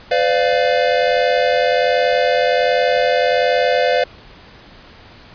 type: chord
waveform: square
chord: B diminished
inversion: none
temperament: equal with one note detuned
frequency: 506 / 587.3 / 698.5 Hz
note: B4 / D5 / F5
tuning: +42 / 0 / 0 cents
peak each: -17 / -19 / -19 dBFS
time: 0.11-4.04 s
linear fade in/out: 5 ms
effects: pink hiss -42 dBFS RMS until 5.34 s + resampled to 11025 Hz